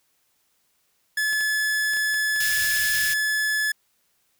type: tone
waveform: 45% pulse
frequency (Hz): 1719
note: A6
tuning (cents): -41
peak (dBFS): -21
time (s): 1.17-3.72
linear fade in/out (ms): 5
type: clicks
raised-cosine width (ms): 0.2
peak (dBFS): -22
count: 8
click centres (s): 1.331 / 1.409 / 1.935 / 1.969 / 2.142 / 2.362 / 2.504 / 2.645
type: band-stop noise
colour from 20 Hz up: white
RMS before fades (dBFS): -28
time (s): 2.4-3.14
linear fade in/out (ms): 5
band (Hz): 140 to 1600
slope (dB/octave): 24
effects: white hiss -68 dBFS RMS until 4.39 s